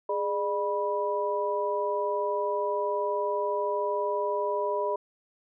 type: tone cluster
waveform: sine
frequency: 413.4 / 601 / 980 Hz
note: G#4 / D5 / B5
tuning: -8 / +40 / -14 cents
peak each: -30 dBFS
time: 0.09-4.96 s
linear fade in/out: 5 ms
effects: none